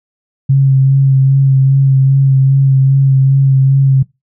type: tone with vibrato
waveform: sine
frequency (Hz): 135.2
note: C#3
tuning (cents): -43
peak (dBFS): -5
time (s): 0.49-4.03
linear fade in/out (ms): 10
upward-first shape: sine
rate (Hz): 2.5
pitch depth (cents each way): 21
effects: noise-tail reverb RT60 0.2 s tail -21 dB re dry